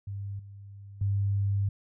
sine tone with level steps, 99.7 Hz, G2, 30 cents sharp, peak -33 / -43 / -24 dBFS, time 0.07-1.69 s, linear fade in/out 5 ms, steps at 0.39 / 1.01 s, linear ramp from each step 5 ms, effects none

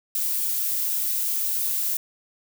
violet noise, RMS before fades -25 dBFS, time 0.15-1.97 s, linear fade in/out 2 ms, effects none

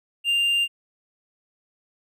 triangle tone, 2794 Hz, F7, in tune, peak -17 dBFS, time 0.24-0.68 s, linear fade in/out 50 ms, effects none

